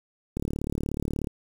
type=click train; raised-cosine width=3 ms; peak=-16 dBFS; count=34; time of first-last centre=0.37-1.272 s; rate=36.6 Hz; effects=7-bit